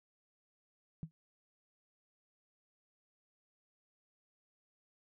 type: tone with exponential decay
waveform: sine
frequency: 160 Hz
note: D#3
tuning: 49 cents sharp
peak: -34 dBFS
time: 1.03-1.11 s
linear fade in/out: 0 ms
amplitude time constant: 16 ms
effects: none